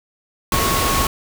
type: tone in noise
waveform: sine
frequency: 1100 Hz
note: C#6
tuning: 14 cents flat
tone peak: -21 dBFS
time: 0.52-1.07 s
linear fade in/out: 2 ms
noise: pink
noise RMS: -19 dBFS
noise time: 0.52-1.07 s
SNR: -5 dB
effects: none